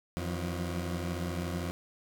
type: tone cluster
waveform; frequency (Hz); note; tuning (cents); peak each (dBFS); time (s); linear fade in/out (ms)
20% pulse; 86.4 / 161.2 / 179.2; F2 / E3 / F3; -18 / -38 / +45; -29 / -38 / -34; 0.17-1.71; 0
effects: none